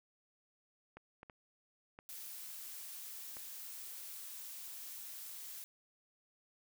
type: clicks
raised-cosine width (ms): 0.5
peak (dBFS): -36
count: 5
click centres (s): 0.97 / 1.231 / 1.298 / 1.989 / 3.369
type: noise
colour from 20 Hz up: blue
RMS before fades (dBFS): -48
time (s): 2.09-5.64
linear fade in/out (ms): 0
effects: none